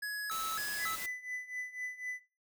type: tone with vibrato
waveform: square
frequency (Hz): 1480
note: F#6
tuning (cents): 0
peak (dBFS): -36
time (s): 0.02-0.96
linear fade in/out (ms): 10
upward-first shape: square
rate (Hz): 1.8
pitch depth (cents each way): 220
type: noise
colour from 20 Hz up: white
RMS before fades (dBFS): -42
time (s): 0.31-1.06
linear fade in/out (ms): 2
type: tone with tremolo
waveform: triangle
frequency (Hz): 1999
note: B6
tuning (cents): +20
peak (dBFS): -33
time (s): 0.78-2.21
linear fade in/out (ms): 50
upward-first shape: triangle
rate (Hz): 4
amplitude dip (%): 85
effects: noise-tail reverb RT60 0.3 s tail -18 dB re dry